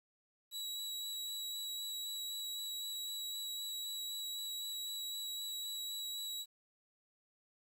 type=tone with vibrato; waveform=sawtooth; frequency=3897 Hz; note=B7; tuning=24 cents flat; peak=-37 dBFS; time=0.51-6.46 s; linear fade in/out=50 ms; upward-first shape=sine; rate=3.9 Hz; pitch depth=9 cents each way; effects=11-bit